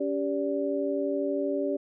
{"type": "tone cluster", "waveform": "sine", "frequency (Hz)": [281.3, 393.5, 580], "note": ["C#4", "G4", "D5"], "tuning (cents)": [26, 7, -22], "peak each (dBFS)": -30, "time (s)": [0, 1.77], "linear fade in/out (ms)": 10, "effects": []}